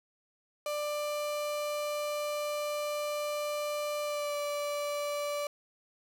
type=tone with pitch glide; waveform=35% pulse; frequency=592 to 582.8 Hz; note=D5 to D5; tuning=+14 to -13 cents; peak=-30 dBFS; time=0.66-5.47 s; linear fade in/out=2 ms; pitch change=-27 cents; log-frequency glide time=4.03-4.36 s; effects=none